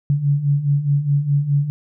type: beating tone pair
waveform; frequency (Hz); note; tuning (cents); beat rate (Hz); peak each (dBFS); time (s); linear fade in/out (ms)
sine; 140 / 144.8; C#3 / D3; +18 / -24; 4.8; -21 / -16; 0.1-1.7; 0
effects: none